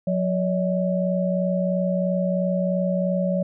sine tone cluster, 180.9 / 569 / 632 Hz, F#3 / C#5 / D#5, -39 / +45 / +27 cents, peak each -22 / -24 / -30 dBFS, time 0.07-3.43 s, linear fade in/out 5 ms, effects none

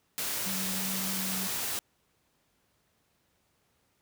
sine tone in noise, 189.8 Hz, F#3, 44 cents sharp, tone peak -36 dBFS, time 0.46-1.47 s, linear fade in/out 0 ms, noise white, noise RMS -33 dBFS, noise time 0.18-1.79 s, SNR -6 dB, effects pink hiss -72 dBFS RMS until 4.01 s + high-pass 60 Hz 12 dB/octave

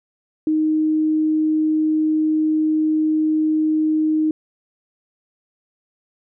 sine tone, 311.1 Hz, D#4, in tune, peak -15 dBFS, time 0.47-4.31 s, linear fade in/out 2 ms, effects none

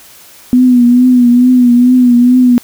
sine tone with vibrato, 246.9 Hz, B3, in tune, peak -3 dBFS, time 0.53-2.58 s, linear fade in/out 0 ms, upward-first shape triangle, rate 2.3 Hz, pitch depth 57 cents each way, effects white hiss -38 dBFS RMS until 2.63 s

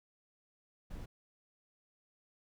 brown noise, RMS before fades -44 dBFS, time 0.9-1.06 s, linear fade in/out 10 ms, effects none

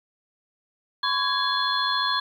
sine tone cluster, 1019 / 1113 / 1655 / 3418 / 4195 Hz, C6 / C#6 / G#6 / G#7 / C8, -46 / +7 / -6 / +49 / +4 cents, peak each -28 dBFS, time 1.03-2.2 s, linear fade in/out 5 ms, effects 9-bit

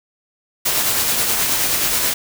white noise with tremolo, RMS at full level -17 dBFS, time 0.65-2.14 s, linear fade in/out 10 ms, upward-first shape sine, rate 9.4 Hz, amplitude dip 30%, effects none

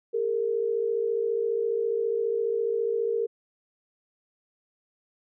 sine tone pair together, 405.5 / 460.2 Hz, G#4 / A#4, -41 / -22 cents, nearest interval major second, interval 219 cents, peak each -29 / -25 dBFS, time 0.13-3.27 s, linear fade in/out 20 ms, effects none

